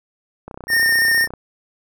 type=click train; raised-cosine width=1 ms; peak=-19 dBFS; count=28; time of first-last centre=0.48-1.337 s; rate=31.5 Hz
type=tone with vibrato; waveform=square; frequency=1827 Hz; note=A#6; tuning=35 cents flat; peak=-14 dBFS; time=0.68-1.28 s; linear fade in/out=50 ms; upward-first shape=square; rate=15 Hz; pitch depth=16 cents each way
effects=none